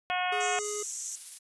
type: harmonic tone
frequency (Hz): 362.7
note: F#4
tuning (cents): -34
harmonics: 2 / 3 / 4 / 5 / 6 / 7 / 8 / 9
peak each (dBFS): -30 / -37 / -36 / -39 / -38 / -36 / -41 / -41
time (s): 0.1-0.59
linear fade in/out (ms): 0
type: tone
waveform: square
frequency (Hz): 416.7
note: G#4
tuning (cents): +6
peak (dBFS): -35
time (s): 0.32-0.83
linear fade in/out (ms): 5
type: band-pass noise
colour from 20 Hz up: white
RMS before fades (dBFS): -38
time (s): 0.4-1.16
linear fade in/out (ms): 10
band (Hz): 5800 to 8100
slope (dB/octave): 96
type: noise with tremolo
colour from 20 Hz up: violet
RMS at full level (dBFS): -37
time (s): 0.63-1.39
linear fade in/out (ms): 20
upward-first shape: triangle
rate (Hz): 19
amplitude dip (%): 30
effects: resampled to 24000 Hz